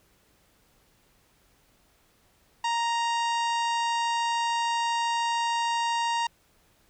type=harmonic tone; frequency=933 Hz; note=A#5; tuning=1 cent sharp; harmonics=1 / 2 / 3 / 4 / 5 / 6 / 7 / 8 / 9; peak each=-25 / -35 / -35 / -39 / -42 / -43 / -46 / -47 / -49 dBFS; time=2.64-6.27 s; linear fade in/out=5 ms; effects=pink hiss -64 dBFS RMS until 6.89 s